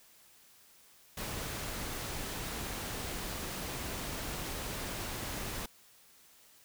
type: noise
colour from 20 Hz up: pink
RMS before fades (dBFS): -39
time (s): 1.17-5.66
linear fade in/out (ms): 5
effects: white hiss -61 dBFS RMS until 6.64 s